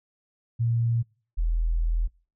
sine tone pair in turn, 116.54 / 41.2 Hz, A#2 / E1, 0 / 0 cents, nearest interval octave + tritone, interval 1800 cents, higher first, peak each -21 dBFS, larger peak neither, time 0.59-1.03 / 1.37-2.08 s, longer second, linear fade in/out 20 ms, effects noise-tail reverb RT60 0.4 s tail -25 dB re dry

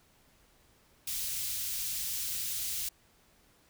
white band-stop noise, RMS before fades -35 dBFS, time 1.07-2.89 s, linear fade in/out 5 ms, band 100 to 3200 Hz, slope 12 dB/octave, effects pink hiss -65 dBFS RMS until 3.69 s

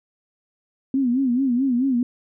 sine tone with vibrato, 255.6 Hz, C4, 40 cents flat, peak -17 dBFS, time 0.94-2.03 s, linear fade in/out 2 ms, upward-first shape sine, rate 4.6 Hz, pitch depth 130 cents each way, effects none

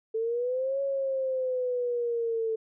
sine linear two-way sweep, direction up then down, 440 to 554.4 to 442.1 Hz, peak -26 dBFS, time 0.14-2.56 s, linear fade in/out 10 ms, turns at 0.81 s, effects none

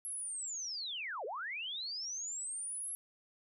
sine linear two-way sweep, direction down then up, 11260 to 392 to 11260 Hz, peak -38 dBFS, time 0.05-2.95 s, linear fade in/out 0 ms, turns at 1.25 s, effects none

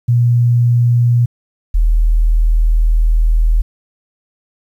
sine tone pair in turn, 120 / 40.05 Hz, B2 / E1, -49 / -49 cents, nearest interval octave + perfect fifth, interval 1900 cents, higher first, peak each -8 dBFS, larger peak neither, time 0.08-1.26 / 1.74-3.62 s, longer second, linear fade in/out 10 ms, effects 8-bit

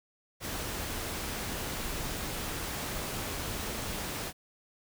pink noise, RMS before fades -36 dBFS, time 0.4-4.33 s, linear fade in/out 50 ms, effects none

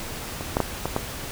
clicks, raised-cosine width 1 ms, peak -17 / -6 / -6 / -10 / -8 dBFS, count 5, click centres 0.409 / 0.569 / 0.603 / 0.856 / 0.964 s, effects pink hiss -34 dBFS RMS until 1.31 s

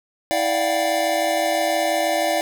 square tone cluster, 324.9 / 588 / 696 / 742 / 775 Hz, E4 / D5 / F5 / F#5 / G5, -25 / +2 / -6 / +5 / -20 cents, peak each -29 / -23 / -24 / -30 / -28 dBFS, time 0.31-2.41 s, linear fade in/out 0 ms, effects none

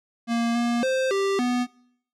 square tone with pitch steps, 233.3 / 237.2 / 523 / 393 / 246.4 Hz, A#3 / A#3 / C5 / G4 / B3, +2 / +30 / -1 / +4 / -4 cents, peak -22 dBFS, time 0.27-1.67 s, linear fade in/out 50 ms, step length 280 ms, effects noise-tail reverb RT60 0.7 s tail -23 dB re dry + low-pass 7000 Hz 12 dB/octave

